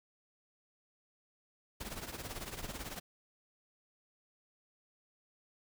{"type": "noise with tremolo", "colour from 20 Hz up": "pink", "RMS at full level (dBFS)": -40, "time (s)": [1.8, 3], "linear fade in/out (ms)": 10, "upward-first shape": "triangle", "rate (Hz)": 18, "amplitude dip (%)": 80, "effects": []}